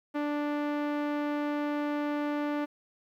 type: tone with low-pass filter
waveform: sawtooth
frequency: 293.7 Hz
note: D4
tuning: in tune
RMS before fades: -31 dBFS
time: 0.14-2.66 s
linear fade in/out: 20 ms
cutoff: 2000 Hz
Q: 0.7
effects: 11-bit